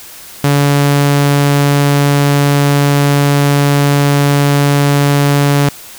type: tone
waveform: sawtooth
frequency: 142.7 Hz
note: D3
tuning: 49 cents flat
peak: -4 dBFS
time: 0.44-5.69 s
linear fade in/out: 2 ms
effects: white hiss -33 dBFS RMS until 5.98 s